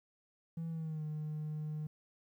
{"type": "tone with pitch glide", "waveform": "triangle", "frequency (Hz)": [164.81, 152.89], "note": ["E3", "D#3"], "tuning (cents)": [0, -30], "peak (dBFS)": -34, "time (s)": [0.57, 1.87], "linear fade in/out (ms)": 5, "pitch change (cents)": -130, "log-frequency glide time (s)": [0.69, 1.04], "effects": ["tanh soft clip ceiling -32 dBFS", "12-bit"]}